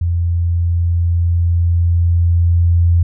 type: tone with level ramp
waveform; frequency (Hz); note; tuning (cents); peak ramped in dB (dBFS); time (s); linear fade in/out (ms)
sine; 85.6; F2; -34; -13 to -8; 0.01-3.03; 5
effects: none